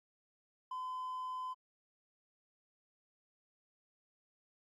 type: tone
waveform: triangle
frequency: 1019 Hz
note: C6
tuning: 46 cents flat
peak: -36 dBFS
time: 0.71-1.53 s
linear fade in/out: 5 ms
effects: tanh soft clip ceiling -33 dBFS + AAC 48 kbps